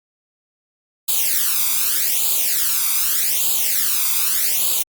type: noise with flanger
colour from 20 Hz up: blue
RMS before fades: -18 dBFS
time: 1.08-4.83 s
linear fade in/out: 10 ms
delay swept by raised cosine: 0.26 to 0.85 ms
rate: 0.83 Hz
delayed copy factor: +0.85
effects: Opus 48 kbps